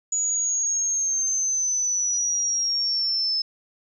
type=linear sweep; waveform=sine; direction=down; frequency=6860 to 5220 Hz; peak=-21 dBFS; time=0.12-3.42 s; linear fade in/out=5 ms; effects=none